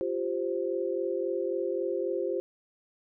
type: chord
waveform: sine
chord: F suspended second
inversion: none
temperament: just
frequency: 349.2 / 392.9 / 523.8 Hz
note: F4 / G4 / C5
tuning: 0 / +4 / +2 cents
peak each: -32 dBFS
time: 0.01-2.4 s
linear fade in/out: 0 ms
effects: none

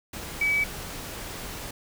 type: tone in noise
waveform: sine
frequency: 2286 Hz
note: D7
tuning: 47 cents flat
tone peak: -21 dBFS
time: 0.41-0.64 s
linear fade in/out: 5 ms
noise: pink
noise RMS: -37 dBFS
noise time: 0.13-1.71 s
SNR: +13 dB
effects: none

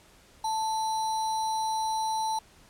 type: tone with sample-and-hold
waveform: sine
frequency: 880 Hz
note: A5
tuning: in tune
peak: -26 dBFS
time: 0.44-2.39 s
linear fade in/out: 5 ms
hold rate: 4900 Hz
effects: pink hiss -57 dBFS RMS until 2.69 s + low-pass 11000 Hz 12 dB/octave

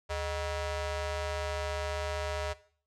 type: ring-modulated tone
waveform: sawtooth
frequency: 344.9 Hz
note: F4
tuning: 22 cents flat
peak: -25 dBFS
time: 0.09-2.54 s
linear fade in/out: 20 ms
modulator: 270 Hz
effects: noise-tail reverb RT60 0.5 s tail -17 dB re dry + low-pass 7000 Hz 12 dB/octave

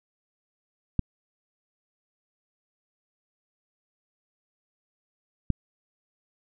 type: clicks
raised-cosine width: 5 ms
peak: -10 dBFS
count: 2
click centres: 0.993 / 5.503 s
effects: none

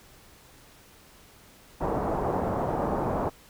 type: low-pass noise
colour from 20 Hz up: white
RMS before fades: -28 dBFS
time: 1.8-3.3 s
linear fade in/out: 20 ms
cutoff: 900 Hz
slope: 24 dB/octave
effects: pink hiss -54 dBFS RMS until 3.49 s

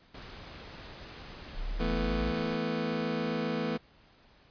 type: noise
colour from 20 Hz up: pink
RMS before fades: -46 dBFS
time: 0.14-2.56 s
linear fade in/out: 5 ms
type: exponential sweep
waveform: sine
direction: up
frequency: 30.87 to 60.4 Hz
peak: -31 dBFS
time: 1.54-2.34 s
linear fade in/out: 50 ms
type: chord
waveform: 25% pulse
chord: E suspended fourth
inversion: none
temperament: just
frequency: 164.81 / 219.8 / 247.2 Hz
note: E3 / A3 / B3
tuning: 0 / -2 / +2 cents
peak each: -32 / -30 / -31 dBFS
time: 1.79-3.78 s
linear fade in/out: 20 ms
effects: pink hiss -61 dBFS RMS until 4.5 s + resampled to 11025 Hz

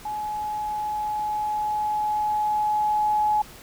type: tone with level ramp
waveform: sine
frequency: 846 Hz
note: G#5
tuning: 32 cents sharp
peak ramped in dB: -27 to -18 dBFS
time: 0.05-3.42 s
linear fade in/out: 5 ms
effects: pink hiss -45 dBFS RMS until 3.62 s

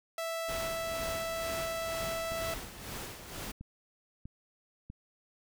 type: tone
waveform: sawtooth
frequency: 659.3 Hz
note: E5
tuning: in tune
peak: -30 dBFS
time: 0.18-2.54 s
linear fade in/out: 2 ms
type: noise with tremolo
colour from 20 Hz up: pink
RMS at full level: -40 dBFS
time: 0.48-3.52 s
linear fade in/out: 10 ms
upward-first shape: sine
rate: 2.1 Hz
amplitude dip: 60%
type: click train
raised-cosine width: 5 ms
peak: -31 dBFS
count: 5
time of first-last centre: 2.32-4.901 s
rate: 1.55 Hz
effects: none

